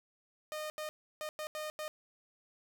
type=tone bursts at uneven times; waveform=sawtooth; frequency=613 Hz; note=D#5; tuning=26 cents flat; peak=-34 dBFS; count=6; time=0.52-0.7 / 0.78-0.89 / 1.21-1.29 / 1.39-1.47 / 1.55-1.7 / 1.79-1.88 s; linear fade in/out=0 ms; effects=none